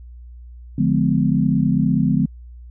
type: chord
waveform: sine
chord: D diminished seventh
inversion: none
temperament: just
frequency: 146.83 / 176.2 / 211.4 / 253.7 Hz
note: D3 / F3 / Ab3 / Cb4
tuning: 0 / +16 / +31 / +47 cents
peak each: -20 dBFS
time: 0.78-2.26 s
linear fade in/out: 5 ms
effects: added 60 Hz sine -36 dBFS peak until 2.7 s